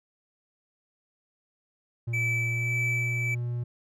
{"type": "tone with pitch glide", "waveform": "triangle", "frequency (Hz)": [117.2, 120.56], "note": ["A#2", "B2"], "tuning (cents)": [10, -41], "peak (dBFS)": -26, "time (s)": [2.07, 3.64], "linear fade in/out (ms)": 10, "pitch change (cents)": 49, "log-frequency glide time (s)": [2.5, 2.74]}
{"type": "tone with tremolo", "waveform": "triangle", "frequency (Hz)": 2311, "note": "D7", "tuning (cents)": -28, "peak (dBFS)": -24, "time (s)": [2.13, 3.35], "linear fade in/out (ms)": 10, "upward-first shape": "sine", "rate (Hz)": 1.7, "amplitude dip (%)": 35}
{"effects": []}